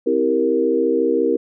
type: chord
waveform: sine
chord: C dominant seventh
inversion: none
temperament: equal with one note detuned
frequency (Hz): 261.6 / 326.4 / 392 / 466.2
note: C4 / E4 / G4 / Bb4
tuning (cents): 0 / -17 / 0 / 0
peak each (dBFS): -23 / -21 / -21 / -18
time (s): 0.06-1.37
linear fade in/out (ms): 10
effects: none